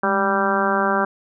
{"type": "harmonic tone with a mistuned harmonic", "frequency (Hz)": 195.6, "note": "G3", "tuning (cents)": -4, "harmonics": [1, 2, 3, 4, 5, 6, 7, 8], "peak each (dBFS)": [-25, -25, -25, -25, -25, -25, -25, -25], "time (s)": [0.03, 1.05], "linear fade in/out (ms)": 5, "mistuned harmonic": 1, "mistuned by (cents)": 80, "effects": []}